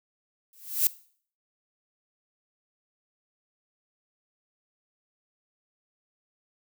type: noise with exponential growth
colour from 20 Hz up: violet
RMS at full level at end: -19 dBFS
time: 0.53-0.87 s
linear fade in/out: 1 ms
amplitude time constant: 73 ms
effects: noise-tail reverb RT60 0.5 s tail -19 dB re dry